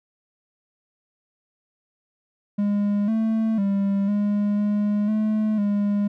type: tone with pitch steps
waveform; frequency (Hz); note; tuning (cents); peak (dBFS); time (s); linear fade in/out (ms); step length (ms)
triangle; 204.4 / 222 / 198.2 / 205.7 / 207.2 / 215.2 / 204.2; G#3 / A3 / G3 / G#3 / G#3 / A3 / G#3; -27 / +16 / +19 / -16 / -4 / -38 / -29; -17; 2.58-6.08; 10; 500
effects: none